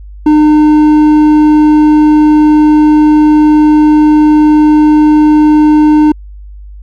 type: tone with hard clipping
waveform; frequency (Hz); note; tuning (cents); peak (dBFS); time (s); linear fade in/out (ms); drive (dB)
sine; 303.5; D#4; -43; -4; 0.26-6.12; 5; 6
effects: added 50 Hz sine -26 dBFS peak until 6.82 s